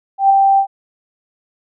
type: tone with ADSR envelope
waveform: sine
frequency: 784 Hz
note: G5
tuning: in tune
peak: -5 dBFS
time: 0.18-0.67 s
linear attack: 120 ms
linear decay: 7 ms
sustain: -3 dB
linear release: 84 ms
effects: none